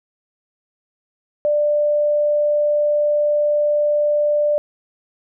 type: tone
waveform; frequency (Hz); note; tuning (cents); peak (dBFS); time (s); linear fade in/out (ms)
sine; 592; D5; +14; -14; 1.45-4.58; 0
effects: none